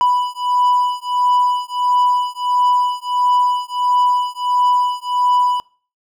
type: beating tone pair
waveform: triangle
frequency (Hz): 987.8 / 989.3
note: B5 / B5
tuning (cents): 0 / +3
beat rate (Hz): 1.5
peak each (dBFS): -15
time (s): 0.01-5.6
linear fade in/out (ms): 0
effects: noise-tail reverb RT60 0.4 s tail -23 dB re dry